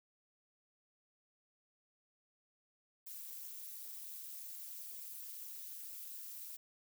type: noise with amplitude modulation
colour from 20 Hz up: violet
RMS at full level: -44 dBFS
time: 3.06-6.57 s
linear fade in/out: 10 ms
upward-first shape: sine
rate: 223 Hz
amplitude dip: 100%
effects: none